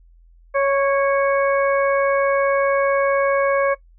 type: harmonic tone with a mistuned harmonic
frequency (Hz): 554.4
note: C#5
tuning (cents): 0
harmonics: 1 / 2 / 3 / 4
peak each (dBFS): -16 / -22 / -26 / -28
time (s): 0.54-3.75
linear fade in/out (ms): 20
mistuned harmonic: 3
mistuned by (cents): -17
effects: noise-tail reverb RT60 0.1 s tail -19 dB re dry + added 42 Hz sine -47 dBFS peak until 3.98 s